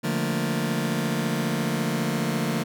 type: chord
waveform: sawtooth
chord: Bb major seventh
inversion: first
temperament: just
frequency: 145.68 / 174.81 / 218.5 / 233.1 Hz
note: D3 / F3 / A3 / Bb3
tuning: -14 / +2 / -12 / 0 cents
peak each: -25 dBFS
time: 0.03-2.64 s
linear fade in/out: 20 ms
effects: none